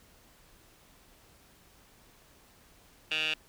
15% pulse tone with band-pass filter, 155.56 Hz, D#3, in tune, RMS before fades -31 dBFS, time 3.11-3.34 s, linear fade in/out 5 ms, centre 2900 Hz, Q 8.1, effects pink hiss -60 dBFS RMS until 3.48 s

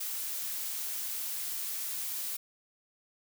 blue noise, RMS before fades -36 dBFS, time 0-2.37 s, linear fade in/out 10 ms, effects none

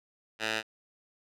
10% pulse tone with band-pass filter, 110 Hz, A2, in tune, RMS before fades -32 dBFS, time 0.39-0.63 s, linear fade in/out 50 ms, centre 2600 Hz, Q 1.1, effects none

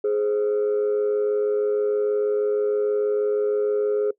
sine tone pair together, 418.7 / 525 Hz, G#4 / C5, +14 / +6 cents, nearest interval major third, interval 392 cents, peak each -18 / -26 dBFS, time 0.04-4.11 s, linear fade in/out 5 ms, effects noise-tail reverb RT60 0.1 s tail -21 dB re dry + tanh soft clip ceiling -16 dBFS

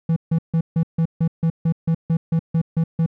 triangle tone bursts, 163.9 Hz, E3, 10 cents flat, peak -13 dBFS, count 14, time 0.09-3.062 s, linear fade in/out 5 ms, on 73 ms, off 150 ms, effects none

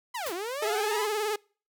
sawtooth linear two-way sweep, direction down then up, 1044 to 326.3 to 1044 Hz, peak -28 dBFS, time 0.14-1.06 s, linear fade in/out 10 ms, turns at 0.33 s
white noise with exponential decay, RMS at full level -33 dBFS, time 0.26-0.44 s, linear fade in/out 5 ms, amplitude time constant 39 ms
sawtooth tone with vibrato, 424.1 Hz, G#4, 36 cents sharp, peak -23 dBFS, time 0.62-1.36 s, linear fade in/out 5 ms, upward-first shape sine, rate 19 Hz, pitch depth 62 cents each way
effects noise-tail reverb RT60 0.4 s tail -26 dB re dry

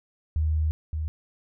sine tone pair in turn, 77.78 / 77.78 Hz, D#2 / D#2, 0 / 0 cents, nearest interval unison, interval 0 cents, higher neither, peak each -21 / -26 dBFS, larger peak first, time 0.36-0.71 / 0.93-1.08 s, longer first, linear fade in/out 0 ms, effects none

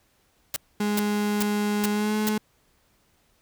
white noise bursts, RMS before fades -27 dBFS, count 5, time 0.54-2.29 s, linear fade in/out 2 ms, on 22 ms, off 410 ms
35% pulse tone with pitch glide, 207.7 to 213.5 Hz, G#3 to G#3, 0 to +48 cents, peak -21 dBFS, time 0.8-2.38 s, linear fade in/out 5 ms, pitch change +48 cents, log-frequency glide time 1.91-2.15 s
effects pink hiss -65 dBFS RMS until 3.41 s

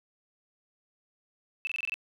sine tone bursts, 2637 Hz, E7, in tune, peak -29 dBFS, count 7, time 1.65-1.941 s, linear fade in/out 0 ms, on 21 ms, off 24 ms, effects none

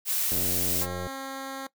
blue noise, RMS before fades -27 dBFS, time 0.05-0.87 s, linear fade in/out 50 ms
click train, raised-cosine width 2 ms, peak -22 dBFS, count 68, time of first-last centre 0.32-1.069 s, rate 89.5 Hz
10% pulse tone, 269.1 Hz, C4, 49 cents sharp, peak -26 dBFS, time 0.81-1.67 s, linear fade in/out 5 ms
effects noise-tail reverb RT60 0.1 s tail -19 dB re dry

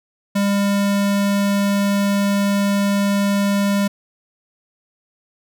square tone, 200.6 Hz, G3, 40 cents sharp, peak -16 dBFS, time 0.35-3.88 s, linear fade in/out 10 ms, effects none

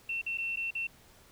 sine tone with dropouts, 2700 Hz, E7, 41 cents sharp, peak -31 dBFS, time 0.09-0.87 s, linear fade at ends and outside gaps 5 ms, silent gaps 0.215-0.263 / 0.375-0.383 / 0.56-0.57 / 0.707-0.751 s, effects pink hiss -59 dBFS RMS until 1.31 s

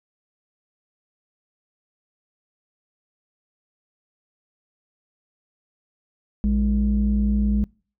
sine tone pair together, 58.45 / 206.5 Hz, A#1 / G#3, +5 / -10 cents, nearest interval octave + minor seventh, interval 2185 cents, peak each -19 dBFS, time 6.44-7.64 s, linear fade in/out 0 ms, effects noise-tail reverb RT60 0.4 s tail -26 dB re dry + tanh soft clip ceiling -12 dBFS

